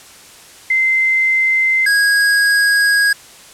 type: tone pair in turn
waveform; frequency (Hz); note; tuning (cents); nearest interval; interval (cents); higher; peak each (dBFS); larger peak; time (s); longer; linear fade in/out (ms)
sine / square; 2074 / 1646.1; C7 / G#6; -16 / -16; major third; 400; first; -11; neither; 0.7-1.86 / 1.86-3.13; second; 5
effects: white hiss -40 dBFS RMS until 3.53 s + low-pass 10000 Hz 12 dB/octave